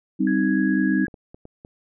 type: chord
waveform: sine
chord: C minor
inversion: second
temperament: equal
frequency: 196 / 261.6 / 311.1 Hz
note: G3 / C4 / Eb4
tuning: 0 / 0 / 0 cents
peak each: -22 dBFS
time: 0.19-1.06 s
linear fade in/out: 20 ms
type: tone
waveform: sine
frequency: 1661.2 Hz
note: G#6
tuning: in tune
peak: -28 dBFS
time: 0.27-1.07 s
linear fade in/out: 2 ms
type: clicks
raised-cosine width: 2 ms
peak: -28 dBFS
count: 5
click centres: 1.082 / 1.142 / 1.345 / 1.454 / 1.649 s
effects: none